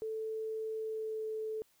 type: tone with pitch glide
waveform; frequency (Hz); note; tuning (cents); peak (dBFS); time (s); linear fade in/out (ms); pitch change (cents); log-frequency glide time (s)
sine; 440 to 436.7; A4 to A4; 0 to -13; -35; 0.02-1.62; 0; -13; 0.77-1.27
effects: white hiss -70 dBFS RMS until 1.8 s